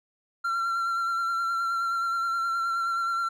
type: tone with vibrato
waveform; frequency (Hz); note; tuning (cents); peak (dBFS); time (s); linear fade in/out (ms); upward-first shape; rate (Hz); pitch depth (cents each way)
triangle; 1364; F6; -41; -23; 0.44-3.29; 10; sine; 9.5; 25
effects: none